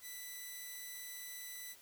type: tone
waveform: 5% pulse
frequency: 1985 Hz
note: B6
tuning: 8 cents sharp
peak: -35 dBFS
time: 0.01-1.76 s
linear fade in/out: 50 ms
effects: white hiss -61 dBFS RMS until 1.81 s